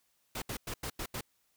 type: noise bursts at uneven times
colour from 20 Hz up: pink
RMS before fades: -38 dBFS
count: 6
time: 0.35-0.42 / 0.49-0.57 / 0.67-0.74 / 0.83-0.9 / 0.99-1.06 / 1.14-1.21 s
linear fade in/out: 5 ms
effects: white hiss -74 dBFS RMS until 1.56 s